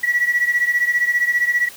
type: beating tone pair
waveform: sine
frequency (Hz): 1934 / 1949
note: B6 / B6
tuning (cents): -37 / -23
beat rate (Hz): 15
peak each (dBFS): -16 / -19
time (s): 0.03-1.69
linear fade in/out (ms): 10
effects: tanh soft clip ceiling -9 dBFS + white hiss -40 dBFS RMS until 1.76 s